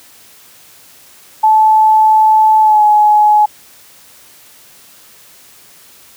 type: tone with pitch glide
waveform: sine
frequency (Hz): 869 to 843.8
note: A5 to G#5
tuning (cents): -22 to +27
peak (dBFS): -5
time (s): 1.43-3.46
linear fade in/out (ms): 10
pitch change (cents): -51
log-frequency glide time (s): 2.61-2.83
effects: white hiss -42 dBFS RMS until 6.16 s + high-pass 60 Hz 12 dB/octave